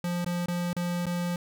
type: tone with dropouts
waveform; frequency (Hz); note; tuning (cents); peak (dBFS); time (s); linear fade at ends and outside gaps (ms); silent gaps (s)
square; 175.2; F3; +6; -28; 0.04-1.36; 2; 0.246-0.262 / 0.46-0.483 / 0.731-0.765 / 1.057-1.066
effects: none